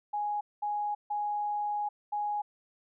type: tone bursts at uneven times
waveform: sine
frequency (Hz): 830.6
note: G#5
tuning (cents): 0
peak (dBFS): -29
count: 4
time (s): 0.13-0.41 / 0.62-0.95 / 1.1-1.89 / 2.12-2.42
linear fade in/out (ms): 10
effects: none